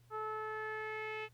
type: tone with low-pass filter sweep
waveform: sawtooth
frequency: 433.2 Hz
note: A4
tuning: 27 cents flat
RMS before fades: -41 dBFS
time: 0.1-1.29 s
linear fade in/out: 50 ms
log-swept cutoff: 1200 to 2600 Hz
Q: 4.4
effects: added 120 Hz sine -62 dBFS peak until 1.33 s + pink hiss -72 dBFS RMS until 1.33 s